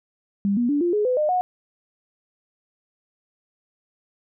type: tone with pitch steps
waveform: sine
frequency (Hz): 200 / 240.6 / 289.5 / 348.2 / 418.9 / 504 / 606.3 / 729.4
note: G3 / B3 / D4 / F4 / G#4 / B4 / D#5 / F#5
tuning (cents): +35 / -45 / -25 / -5 / +15 / +35 / -45 / -25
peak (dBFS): -18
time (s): 0.45-1.41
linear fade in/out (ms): 0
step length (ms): 120
effects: none